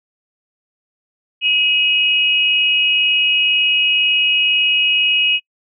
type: tone pair together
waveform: sine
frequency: 2540 / 2898 Hz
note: D#7 / F#7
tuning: +35 / -37 cents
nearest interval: major second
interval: 228 cents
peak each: -15 dBFS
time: 1.41-5.4 s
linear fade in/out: 50 ms
effects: noise-tail reverb RT60 0.1 s tail -24 dB re dry